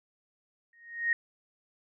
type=tone with exponential growth; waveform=sine; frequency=1864.7 Hz; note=A#6; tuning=in tune; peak=-21 dBFS; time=0.73-1.13 s; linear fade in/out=2 ms; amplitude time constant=86 ms; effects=none